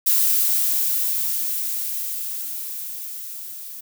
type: noise with level ramp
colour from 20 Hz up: violet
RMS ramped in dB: -17 to -36 dBFS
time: 0.06-3.81 s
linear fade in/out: 10 ms
effects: none